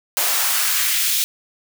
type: noise with high-pass filter sweep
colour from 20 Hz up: white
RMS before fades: -19 dBFS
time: 0.17-1.24 s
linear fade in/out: 0 ms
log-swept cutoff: 570 to 3100 Hz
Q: 1.1
effects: none